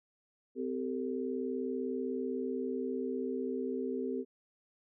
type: tone cluster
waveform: sine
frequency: 256.2 / 391.8 / 451.9 Hz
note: C4 / G4 / A4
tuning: -36 / -1 / +46 cents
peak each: -36 / -37 / -39 dBFS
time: 0.55-4.25 s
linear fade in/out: 50 ms
effects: none